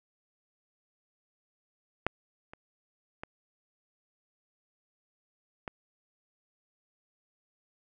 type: clicks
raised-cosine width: 0.5 ms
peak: -11 / -30 / -23 / -21 dBFS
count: 4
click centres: 2.066 / 2.535 / 3.235 / 5.678 s
effects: none